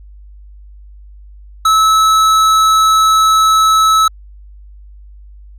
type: tone with tanh clipping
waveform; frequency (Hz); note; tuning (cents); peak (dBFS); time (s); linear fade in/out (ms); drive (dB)
sine; 1300; E6; -24; -9; 1.65-4.08; 5; 16
effects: added 50 Hz sine -34 dBFS peak until 5.58 s